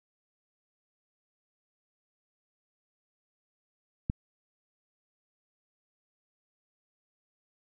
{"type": "click", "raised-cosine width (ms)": 5, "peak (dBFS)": -16, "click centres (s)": 4.099, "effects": []}